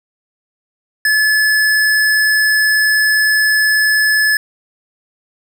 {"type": "tone", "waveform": "square", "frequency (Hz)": 1721, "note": "A6", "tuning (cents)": -39, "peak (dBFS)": -11, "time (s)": [1.05, 4.37], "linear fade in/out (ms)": 2, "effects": []}